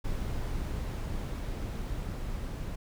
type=noise with level ramp; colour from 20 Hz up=brown; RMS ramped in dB=-33 to -36 dBFS; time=0.04-2.76 s; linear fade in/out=10 ms; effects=none